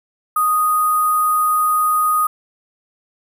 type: tone with sample-and-hold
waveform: sine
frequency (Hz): 1242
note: D#6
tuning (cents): -3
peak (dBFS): -13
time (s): 0.36-2.27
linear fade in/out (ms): 5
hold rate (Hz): 11025
effects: none